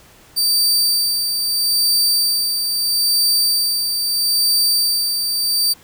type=tone with tremolo; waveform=sawtooth; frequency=4643 Hz; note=D8; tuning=21 cents flat; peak=-10 dBFS; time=0.36-5.74 s; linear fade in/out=20 ms; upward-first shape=sine; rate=0.77 Hz; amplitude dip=45%; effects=pink hiss -47 dBFS RMS until 5.83 s